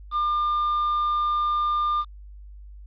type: tone with quantisation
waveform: triangle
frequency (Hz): 1200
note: D6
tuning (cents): +37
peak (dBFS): -19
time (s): 0.11-2.05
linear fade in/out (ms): 50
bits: 7
effects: added 50 Hz sine -40 dBFS peak until 2.86 s + resampled to 11025 Hz